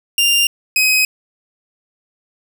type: tone pair in turn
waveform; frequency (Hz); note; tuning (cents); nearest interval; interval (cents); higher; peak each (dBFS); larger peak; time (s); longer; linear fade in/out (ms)
sawtooth; 2794 / 2526; F7 / D#7; 0 / +26; major second; 174; first; -8; neither; 0.18-0.47 / 0.76-1.05; neither; 2
effects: none